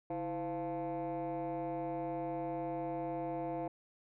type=tone with frequency modulation; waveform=sine; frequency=511 Hz; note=C5; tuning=41 cents flat; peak=-33 dBFS; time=0.1-3.68 s; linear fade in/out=5 ms; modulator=184 Hz; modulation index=1.6; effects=tanh soft clip ceiling -34 dBFS